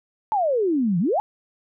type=exponential two-way sweep; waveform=sine; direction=down then up; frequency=900 to 162.4 to 900 Hz; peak=-18 dBFS; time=0.32-1.2 s; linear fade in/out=0 ms; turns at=0.99 s; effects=none